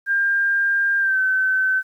sine tone with pitch glide, 1600 to 1529.5 Hz, G6 to G6, +35 to -43 cents, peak -16 dBFS, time 0.06-1.83 s, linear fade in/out 50 ms, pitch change -78 cents, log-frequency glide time 0.99-1.19 s, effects 9-bit

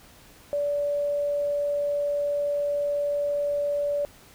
sine tone, 578 Hz, D5, 28 cents flat, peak -23 dBFS, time 0.53-4.05 s, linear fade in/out 0 ms, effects pink hiss -52 dBFS RMS until 4.34 s

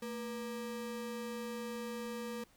square ring-modulated tone, 353.9 Hz, F4, 23 cents sharp, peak -37 dBFS, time 0.02-2.44 s, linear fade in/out 5 ms, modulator 130 Hz, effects pink hiss -67 dBFS RMS until 2.56 s

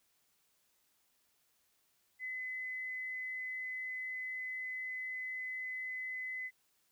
sine tone, 2024 Hz, B6, 42 cents sharp, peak -38 dBFS, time 2.19-6.51 s, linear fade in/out 50 ms, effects white hiss -75 dBFS RMS until 6.91 s

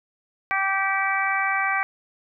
harmonic tone with a mistuned harmonic, 389.2 Hz, G4, 12 cents flat, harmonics 2 / 3 / 4 / 5 / 6, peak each -27 / -27 / -27 / -27 / -27 dBFS, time 0.51-1.83 s, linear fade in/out 0 ms, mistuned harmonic 6, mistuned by -21 cents, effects none

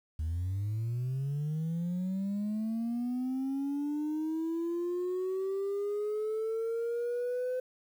sine linear sweep, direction up, 76 to 510 Hz, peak -28 dBFS, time 0.19-7.6 s, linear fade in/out 5 ms, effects tanh soft clip ceiling -29 dBFS + 10-bit

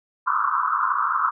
white band-pass noise, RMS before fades -22 dBFS, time 0.26-1.31 s, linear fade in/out 20 ms, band 1000 to 1400 Hz, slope 96 dB/octave, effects none

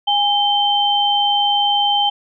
sine tone pair together, 821 / 3110 Hz, G#5 / G7, -20 / -14 cents, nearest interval octave + major seventh, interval 2306 cents, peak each -16 dBFS, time 0.07-2.1 s, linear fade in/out 10 ms, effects none

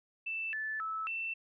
sine tone with pitch steps, 2655 / 1747 / 1306 / 2678 Hz, E7 / A6 / E6 / E7, +12 / -13 / -17 / +27 cents, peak -34 dBFS, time 0.26-1.34 s, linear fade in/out 10 ms, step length 270 ms, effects none

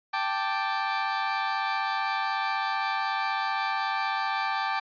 30% pulse chord, G suspended second, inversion none, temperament equal, 784 / 880 / 1174.7 Hz, G5 / A5 / D6, 0 / 0 / 0 cents, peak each -28 dBFS, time 0.13-4.8 s, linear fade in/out 10 ms, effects resampled to 11025 Hz

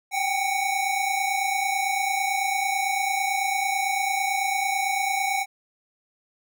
square tone cluster, 769 / 798 / 2232 Hz, G5 / G5 / C#7, -33 / +31 / +11 cents, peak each -28 dBFS, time 0.11-5.46 s, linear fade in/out 50 ms, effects none

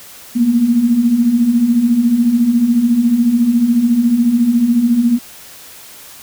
sine beating tone pair, 225.5 / 239.5 Hz, A3 / A#3, +43 / +47 cents, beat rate 14 Hz, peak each -17 / -10 dBFS, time 0.35-5.19 s, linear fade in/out 20 ms, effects white hiss -37 dBFS RMS until 6.22 s

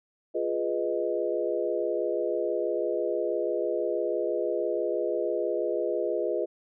sine chord, F half-diminished seventh, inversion none, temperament equal, 349.2 / 415.3 / 493.9 / 622.3 Hz, F4 / Ab4 / Cb5 / Eb5, 0 / 0 / 0 / 0 cents, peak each -31 dBFS, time 0.34-6.46 s, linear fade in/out 20 ms, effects none

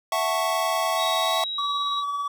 square chord, F# minor seventh, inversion third, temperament equal, 659.3 / 740 / 880 / 1108.7 Hz, E5 / F#5 / A5 / C#6, 0 / 0 / 0 / 0 cents, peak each -27 / -30 / -31 / -27 dBFS, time 0.12-1.44 s, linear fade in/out 2 ms
sine tone with pitch glide, 3800 to 3846 Hz, A#7 to B7, +33 to -47 cents, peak -27 dBFS, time 0.96-2.04 s, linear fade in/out 50 ms, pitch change +20 cents, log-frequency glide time 1.2-1.5 s
triangle tone with tremolo, 1143 Hz, D6, 47 cents flat, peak -22 dBFS, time 1.58-2.28 s, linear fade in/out 5 ms, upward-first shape sine, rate 18 Hz, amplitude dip 30%
effects none

